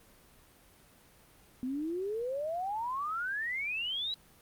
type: exponential sweep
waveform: sine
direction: up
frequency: 246.9 to 3967 Hz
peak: -32 dBFS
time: 1.63-4.14 s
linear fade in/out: 0 ms
effects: pink hiss -60 dBFS RMS until 4.41 s + Opus 32 kbps